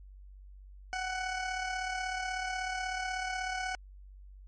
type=tone with amplitude modulation; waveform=20% pulse; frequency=745 Hz; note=F#5; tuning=12 cents sharp; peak=-26 dBFS; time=0.93-3.75 s; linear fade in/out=0 ms; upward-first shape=sine; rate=36.3 Hz; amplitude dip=45%; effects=added 48 Hz sine -48 dBFS peak until 4.47 s + MP3 32 kbps